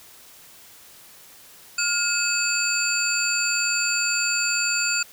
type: tone cluster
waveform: sine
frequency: 1413 / 2581 / 4622 / 7200 Hz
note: F6 / E7 / D8 / A8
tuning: +20 / -37 / -28 / +39 cents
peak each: -26 dBFS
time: 1.78-5.03 s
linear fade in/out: 5 ms
effects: white hiss -48 dBFS RMS until 5.12 s